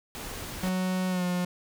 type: noise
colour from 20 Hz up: pink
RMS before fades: -38 dBFS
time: 0.15-0.69 s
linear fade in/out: 0 ms
type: tone with pitch glide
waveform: 45% pulse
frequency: 185 to 178.9 Hz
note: F#3 to F3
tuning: 0 to +42 cents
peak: -26 dBFS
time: 0.63-1.45 s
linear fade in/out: 5 ms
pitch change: -58 cents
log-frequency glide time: 1.09-1.24 s
effects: none